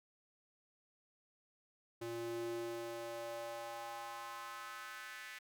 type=tone with high-pass filter sweep; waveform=square; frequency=116.54 Hz; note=A#2; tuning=in tune; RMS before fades=-45 dBFS; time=2.01-5.39 s; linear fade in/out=10 ms; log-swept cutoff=260 to 1900 Hz; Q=2.9; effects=none